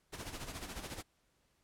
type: noise with tremolo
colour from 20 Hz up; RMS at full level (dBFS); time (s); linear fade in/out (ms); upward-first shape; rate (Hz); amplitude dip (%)
pink; -42; 0.12-1.03; 20; sine; 14; 65
effects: pink hiss -75 dBFS RMS until 1.63 s + low-pass 12000 Hz 12 dB/octave